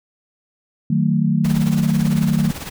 sine chord, D# diminished, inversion none, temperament just, 155.56 / 186.68 / 224 Hz, D#3 / F#3 / A3, 0 / +16 / +31 cents, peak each -18 / -19 / -19 dBFS, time 0.9-2.51 s, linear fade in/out 5 ms
pink noise with tremolo, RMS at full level -29 dBFS, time 1.44-2.7 s, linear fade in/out 10 ms, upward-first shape sine, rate 18 Hz, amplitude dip 65%
effects none

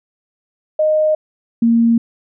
sine tone pair in turn, 618 / 231.5 Hz, D#5 / A#3, -12 / -12 cents, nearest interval octave + perfect fourth, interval 1700 cents, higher first, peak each -11 / -9 dBFS, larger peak second, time 0.79-1.15 / 1.62-1.98 s, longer neither, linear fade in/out 5 ms, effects none

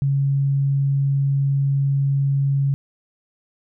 sine tone, 138.59 Hz, C#3, in tune, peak -16 dBFS, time 0.02-2.74 s, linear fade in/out 0 ms, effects none

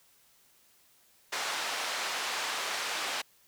pink band-pass noise, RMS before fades -34 dBFS, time 1.32-3.22 s, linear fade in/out 10 ms, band 840 to 6300 Hz, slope 12 dB/octave, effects white hiss -64 dBFS RMS until 3.47 s

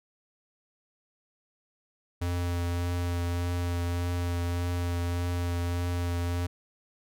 square tone with vibrato, 87.31 Hz, F2, in tune, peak -28 dBFS, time 2.21-6.47 s, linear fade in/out 10 ms, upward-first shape triangle, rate 1.7 Hz, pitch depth 15 cents each way, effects none

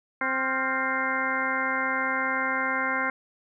harmonic tone with a mistuned harmonic, 262.7 Hz, C4, 7 cents sharp, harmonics 1 / 2 / 3 / 4 / 5 / 6 / 7 / 8, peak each -35 / -35 / -35 / -31 / -31 / -31 / -34 / -31 dBFS, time 0.21-3.1 s, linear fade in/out 2 ms, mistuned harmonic 5, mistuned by +100 cents, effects none

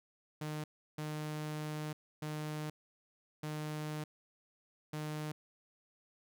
sawtooth tone bursts at uneven times, 152.5 Hz, D#3, 34 cents flat, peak -34 dBFS, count 5, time 0.41-0.64 / 0.98-1.93 / 2.22-2.7 / 3.43-4.04 / 4.93-5.32 s, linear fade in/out 5 ms, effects none

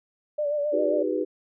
sine tone with vibrato, 587.3 Hz, D5, in tune, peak -23 dBFS, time 0.38-1.03 s, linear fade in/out 10 ms, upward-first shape sine, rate 7.5 Hz, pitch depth 45 cents each way
sine chord, G# minor seventh, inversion second, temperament equal with one note detuned, 311.1 / 370 / 406.5 / 493.9 Hz, D#4 / F#4 / G#4 / B4, 0 / 0 / -37 / 0 cents, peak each -29 dBFS, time 0.72-1.25 s, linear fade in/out 20 ms
effects none

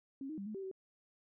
sine tone with pitch steps, 271.5 / 311.9 / 198.2 / 214.6 / 387.9 / 380.3 Hz, C#4 / D#4 / G3 / A3 / G4 / F#4, -36 / +4 / +19 / -43 / -18 / +48 cents, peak -40 dBFS, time 0.21-0.714 s, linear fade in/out 2 ms, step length 84 ms, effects none

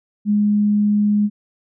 sine tone, 207.7 Hz, G#3, in tune, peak -13 dBFS, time 0.25-1.3 s, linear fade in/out 50 ms, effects none

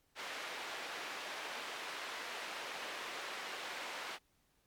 white band-pass noise, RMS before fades -44 dBFS, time 0.15-4.19 s, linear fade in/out 50 ms, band 410 to 2700 Hz, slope 12 dB/octave, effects pink hiss -75 dBFS RMS until 4.66 s + MP3 96 kbps

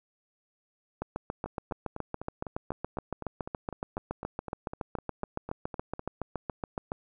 two click trains, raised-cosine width 1 ms, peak -18 / -23 dBFS, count 43 / 19, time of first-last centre 1.02-6.919 / 1.46-5.994 s, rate 7.12 / 3.97 Hz, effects none

